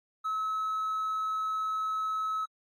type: tone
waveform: triangle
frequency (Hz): 1291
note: E6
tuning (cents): -37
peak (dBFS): -26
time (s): 0.24-2.46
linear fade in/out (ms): 20
effects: tanh soft clip ceiling -24 dBFS + AAC 48 kbps